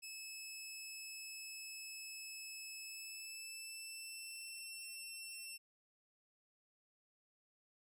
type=tone with pitch glide; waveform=15% pulse; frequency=2600 to 2698 Hz; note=E7 to E7; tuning=-24 to +40 cents; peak=-40 dBFS; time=0.02-5.58 s; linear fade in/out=20 ms; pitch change=+64 cents; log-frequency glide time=2.81-4.69 s; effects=none